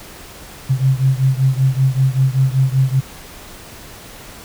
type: beating tone pair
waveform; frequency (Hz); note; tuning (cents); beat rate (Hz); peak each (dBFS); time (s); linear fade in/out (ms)
sine; 130.81 / 136.01; C3 / C#3; 0 / -33; 5.2; -14 / -16; 0.69-3.01; 20
effects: pink hiss -37 dBFS RMS until 4.44 s